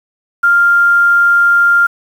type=tone with quantisation; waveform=sine; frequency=1396.9 Hz; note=F6; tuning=in tune; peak=-6 dBFS; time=0.43-1.87 s; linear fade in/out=10 ms; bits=6; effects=none